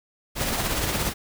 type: noise with tremolo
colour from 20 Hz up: pink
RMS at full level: -24 dBFS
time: 0.35-1.14 s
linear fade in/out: 50 ms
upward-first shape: sine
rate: 17 Hz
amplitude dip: 40%
effects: none